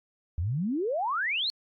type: exponential sweep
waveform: sine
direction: up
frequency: 76.1 to 4435 Hz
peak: -26 dBFS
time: 0.38-1.5 s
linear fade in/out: 0 ms
effects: AAC 64 kbps